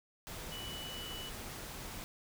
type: tone in noise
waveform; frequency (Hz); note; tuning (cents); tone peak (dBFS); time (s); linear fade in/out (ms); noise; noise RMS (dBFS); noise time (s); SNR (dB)
sine; 2962; F#7; +1; -44; 0.52-1.29; 0; pink; -45; 0.27-2.04; -2
effects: none